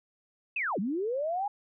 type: linear two-way sweep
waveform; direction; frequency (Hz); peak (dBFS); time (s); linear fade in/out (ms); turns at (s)
sine; down then up; 2701 to 176.2 to 835; -28; 0.56-1.48; 5; 0.79
effects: none